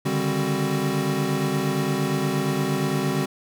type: tone cluster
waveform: square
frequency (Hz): 142.4 / 151 / 197.8 / 265.5 / 374.9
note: C#3 / D3 / G3 / C4 / F#4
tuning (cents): +47 / +48 / +16 / +25 / +23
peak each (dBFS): -29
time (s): 0.05-3.26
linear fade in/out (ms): 10
effects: none